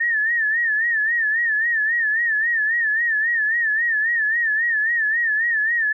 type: tone with vibrato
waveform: sine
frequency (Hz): 1800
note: A6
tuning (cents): +39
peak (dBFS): -17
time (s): 0-5.93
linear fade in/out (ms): 10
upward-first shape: sine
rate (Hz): 3.7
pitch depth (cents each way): 100
effects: none